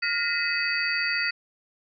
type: tone cluster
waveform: sine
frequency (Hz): 1414 / 1852 / 2006 / 2559 / 4586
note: F6 / A#6 / B6 / D#7 / D8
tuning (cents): +21 / -12 / +26 / +48 / -42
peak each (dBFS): -30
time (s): 0.02-1.31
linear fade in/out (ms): 10
effects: none